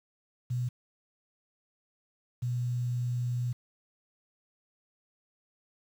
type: tone pair in turn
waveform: sine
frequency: 123.47 / 122.26 Hz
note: B2 / B2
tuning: 0 / -17 cents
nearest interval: unison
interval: 17 cents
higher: first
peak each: -28 dBFS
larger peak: neither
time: 0.5-0.69 / 2.42-3.53 s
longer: second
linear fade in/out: 10 ms
effects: 9-bit